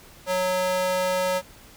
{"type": "tone with high-pass filter", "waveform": "square", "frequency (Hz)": 183.9, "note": "F#3", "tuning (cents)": -10, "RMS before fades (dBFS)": -24, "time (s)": [0.26, 1.42], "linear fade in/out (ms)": 50, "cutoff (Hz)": 570, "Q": 1.8, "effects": ["pink hiss -49 dBFS RMS until 1.76 s"]}